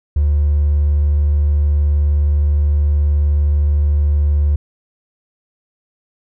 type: tone with hard clipping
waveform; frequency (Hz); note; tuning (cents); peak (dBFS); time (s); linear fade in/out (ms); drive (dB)
triangle; 73.4; D2; 0; -11; 0.16-4.56; 5; 3
effects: none